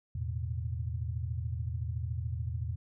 sine chord, E suspended fourth, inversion none, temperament just, 82.41 / 109.88 / 123.61 Hz, E2 / A2 / B2, 0 / -2 / +2 cents, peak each -35 / -37 / -38 dBFS, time 0.15-2.76 s, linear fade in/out 5 ms, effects none

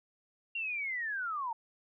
sine linear sweep, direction down, 2781 to 880 Hz, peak -33 dBFS, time 0.55-1.53 s, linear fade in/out 5 ms, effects none

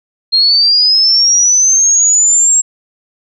sine linear sweep, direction up, 4186 to 7610 Hz, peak -6 dBFS, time 0.32-2.62 s, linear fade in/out 20 ms, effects none

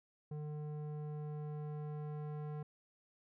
square tone with low-pass filter sweep, 150 Hz, D3, 37 cents sharp, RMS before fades -43 dBFS, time 0.31-2.63 s, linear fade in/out 5 ms, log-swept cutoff 560 to 1000 Hz, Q 0.79, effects none

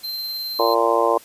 square tone with tremolo, 4126 Hz, C8, 25 cents flat, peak -25 dBFS, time 0.03-0.75 s, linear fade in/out 20 ms, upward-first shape triangle, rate 19 Hz, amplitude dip 25%
harmonic tone, 115.3 Hz, A#2, 19 cents flat, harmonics 3 / 4 / 5 / 6 / 7 / 8 / 9, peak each -25 / -21 / -21 / -25 / -26 / -25 / -21 dBFS, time 0.59-1.18 s, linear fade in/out 5 ms
effects white hiss -46 dBFS RMS until 1.24 s + resampled to 32000 Hz

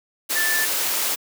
sine tone in noise, 1760 Hz, A6, in tune, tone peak -21 dBFS, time 0.35-0.66 s, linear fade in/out 20 ms, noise white, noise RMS -23 dBFS, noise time 0.29-1.16 s, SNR -1 dB, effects high-pass 300 Hz 12 dB/octave

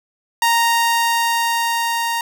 sawtooth tone with level ramp, 930 Hz, A#5, 4 cents flat, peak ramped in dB -9 to -15 dBFS, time 0.42-2.21 s, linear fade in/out 2 ms, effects none

